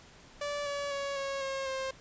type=tone with pitch steps; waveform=sawtooth; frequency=580 / 569.7 / 559.6 / 549.7 / 539.9 / 530.3 Hz; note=D5 / C#5 / C#5 / C#5 / C#5 / C5; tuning=-22 / +47 / +16 / -15 / -46 / +23 cents; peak=-29 dBFS; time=0.41-1.91 s; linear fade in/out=5 ms; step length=250 ms; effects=pink hiss -55 dBFS RMS until 2 s + resampled to 16000 Hz